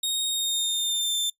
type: tone with pitch glide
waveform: sawtooth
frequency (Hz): 3729 to 3565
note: A#7 to A7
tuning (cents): 0 to +22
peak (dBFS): -21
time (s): 0.03-1.3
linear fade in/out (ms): 5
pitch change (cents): -78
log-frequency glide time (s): 0.28-1.16
effects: noise-tail reverb RT60 0.1 s tail -21 dB re dry + resampled to 32000 Hz

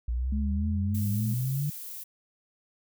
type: exponential sweep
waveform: sine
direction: up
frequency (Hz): 57.5 to 150.4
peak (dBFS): -26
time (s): 0.08-1.7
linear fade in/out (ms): 5
type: tone with vibrato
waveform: sine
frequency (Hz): 206.2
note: G#3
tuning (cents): -12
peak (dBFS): -30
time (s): 0.32-1.34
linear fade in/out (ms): 5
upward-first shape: triangle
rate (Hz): 3.5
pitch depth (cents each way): 75
type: noise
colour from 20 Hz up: violet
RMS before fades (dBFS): -40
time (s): 0.94-2.04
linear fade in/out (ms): 10
effects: none

